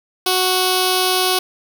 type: tone with notch filter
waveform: 5% pulse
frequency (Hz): 370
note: F#4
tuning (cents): 0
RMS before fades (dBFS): -17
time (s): 0.26-1.39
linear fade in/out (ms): 5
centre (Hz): 1900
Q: 1
effects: 7-bit